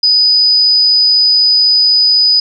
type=tone; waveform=sine; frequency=4978 Hz; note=D#8; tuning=in tune; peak=-6 dBFS; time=0.03-2.4 s; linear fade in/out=5 ms; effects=none